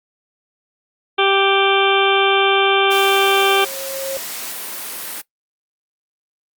harmonic tone, 392 Hz, G4, in tune, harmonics 1 / 2 / 3 / 4 / 6 / 7 / 8 / 9, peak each -17 / -19 / -20 / -23 / -22 / -25 / -21 / -24 dBFS, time 1.18-3.65 s, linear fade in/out 10 ms
sine tone with exponential growth, 540 Hz, C#5, 45 cents flat, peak -20 dBFS, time 2.33-4.17 s, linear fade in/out 0 ms, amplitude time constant 400 ms
white high-pass noise, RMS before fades -28 dBFS, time 2.9-5.22 s, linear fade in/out 20 ms, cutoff 230 Hz, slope 12 dB/octave
effects noise-tail reverb RT60 0.1 s tail -18 dB re dry + Opus 48 kbps

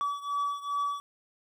triangle beating tone pair, 1144 / 1146.5 Hz, D6 / D6, -46 / -42 cents, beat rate 2.5 Hz, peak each -29 / -32 dBFS, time 0.01-1 s, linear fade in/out 0 ms, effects none

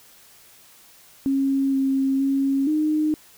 sine tone with pitch steps, 272.2 / 269.2 / 273.1 / 306.8 Hz, C#4 / C4 / C#4 / D#4, -31 / +49 / -26 / -24 cents, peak -18 dBFS, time 1.26-3.14 s, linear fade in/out 0 ms, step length 470 ms, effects white hiss -51 dBFS RMS until 3.37 s

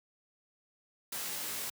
white noise with comb filter, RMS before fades -38 dBFS, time 1.12-1.7 s, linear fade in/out 5 ms, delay 18 ms, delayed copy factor -0.75, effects high-pass 100 Hz 12 dB/octave

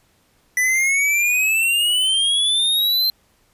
square exponential sweep, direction up, 1975.5 to 4152 Hz, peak -16 dBFS, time 0.57-3.1 s, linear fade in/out 2 ms, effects pink hiss -60 dBFS RMS until 3.53 s + resampled to 32000 Hz

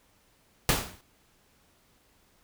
pink noise with exponential decay, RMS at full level -20 dBFS, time 0.69-1.01 s, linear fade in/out 1 ms, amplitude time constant 69 ms, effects pink hiss -65 dBFS RMS until 2.43 s

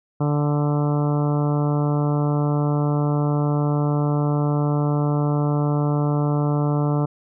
harmonic tone, 146.83 Hz, D3, in tune, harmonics 1 / 2 / 3 / 4 / 5 / 6 / 7 / 8 / 9, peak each -19 / -25 / -29 / -31 / -33 / -35 / -36 / -37 / -38 dBFS, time 0.2-7.06 s, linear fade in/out 10 ms, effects none

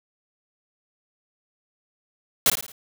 white noise with echo, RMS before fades -17 dBFS, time 2.46-2.5 s, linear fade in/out 2 ms, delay 55 ms, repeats 4, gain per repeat -7 dB, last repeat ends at 2.72 s, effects none

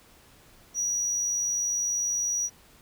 triangle tone, 5800 Hz, F#8, 35 cents flat, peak -24 dBFS, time 0.74-2.5 s, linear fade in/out 50 ms, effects pink hiss -56 dBFS RMS until 2.81 s

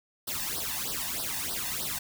white noise with flanger, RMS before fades -33 dBFS, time 0.27-1.99 s, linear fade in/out 10 ms, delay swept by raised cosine 0.21 to 1.14 ms, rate 3.2 Hz, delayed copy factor +0.95, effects none

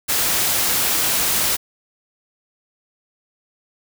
white noise, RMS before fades -19 dBFS, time 0.08-1.57 s, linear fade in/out 20 ms, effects none

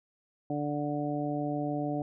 harmonic tone, 146.83 Hz, D3, in tune, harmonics 1 / 2 / 3 / 4 / 5, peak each -36 / -32 / -41 / -37 / -37 dBFS, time 0.5-2.02 s, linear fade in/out 2 ms, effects none

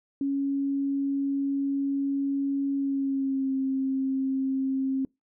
sine tone with pitch glide, 277.2 to 266.8 Hz, C#4 to C4, 0 to +34 cents, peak -24 dBFS, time 0.21-5.05 s, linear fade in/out 2 ms, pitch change -66 cents, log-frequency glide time 2.75-3.54 s, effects noise-tail reverb RT60 0.2 s tail -25 dB re dry

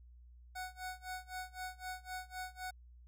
25% pulse tone with tremolo, 740 Hz, F#5, in tune, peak -36 dBFS, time 0.55-2.71 s, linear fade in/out 10 ms, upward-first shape sine, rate 3.9 Hz, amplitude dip 95%, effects added 60 Hz sine -55 dBFS peak until 3.07 s

